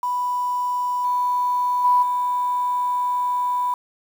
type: tone with level steps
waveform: sine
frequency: 987.8 Hz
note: B5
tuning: in tune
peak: -20 / -18 / -13 / -19 dBFS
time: 0.03-3.74 s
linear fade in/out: 2 ms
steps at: 1.04 / 1.84 / 2.02 s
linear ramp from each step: 10 ms
effects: 7-bit